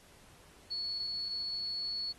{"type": "tone", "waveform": "sine", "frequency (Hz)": 4397, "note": "C#8", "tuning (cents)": -15, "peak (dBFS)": -34, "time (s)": [0.7, 2.13], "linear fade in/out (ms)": 20, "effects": ["pink hiss -60 dBFS RMS until 2.18 s", "AAC 32 kbps"]}